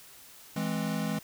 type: chord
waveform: square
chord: E augmented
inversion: none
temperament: equal with one note detuned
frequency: 164.81 / 209.5 / 261.6 Hz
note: E3 / G#3 / B#3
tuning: 0 / +15 / 0 cents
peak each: -34 / -33 / -37 dBFS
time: 0.56-1.19 s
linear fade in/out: 5 ms
effects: white hiss -52 dBFS RMS until 1.23 s